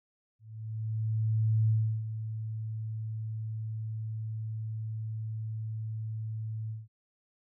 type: tone with ADSR envelope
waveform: sine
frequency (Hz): 110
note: A2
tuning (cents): 0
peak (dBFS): -22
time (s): 0.39-6.88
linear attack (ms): 1300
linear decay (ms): 340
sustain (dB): -11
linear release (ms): 180
effects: none